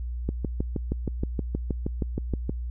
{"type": "click train", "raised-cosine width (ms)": 3, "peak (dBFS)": -14, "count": 15, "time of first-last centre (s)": [0.29, 2.495], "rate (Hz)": 6.35, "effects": ["added 60 Hz sine -29 dBFS peak until 2.7 s"]}